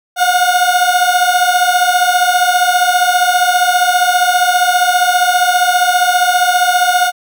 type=beating tone pair; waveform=30% pulse; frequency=714 / 729 Hz; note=F5 / F#5; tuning=+38 / -26 cents; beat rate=15 Hz; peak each=-10 dBFS; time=0.16-7.12 s; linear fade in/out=50 ms; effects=none